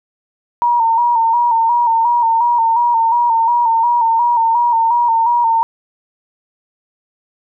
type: tone with vibrato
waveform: sine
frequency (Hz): 932.3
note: A#5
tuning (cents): 0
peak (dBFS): -10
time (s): 0.62-5.63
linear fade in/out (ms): 0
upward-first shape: square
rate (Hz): 2.8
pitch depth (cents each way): 44
effects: none